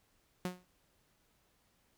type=tone with exponential decay; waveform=sawtooth; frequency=181.1 Hz; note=F#3; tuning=37 cents flat; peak=-28 dBFS; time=0.45-0.65 s; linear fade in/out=2 ms; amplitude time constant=43 ms; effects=pink hiss -73 dBFS RMS until 1.97 s